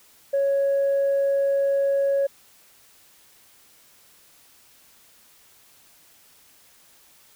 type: tone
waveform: sine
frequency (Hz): 554.4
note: C#5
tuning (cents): 0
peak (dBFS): -17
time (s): 0.33-2.27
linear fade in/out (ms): 10
effects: tanh soft clip ceiling -16 dBFS + white hiss -55 dBFS RMS until 7.35 s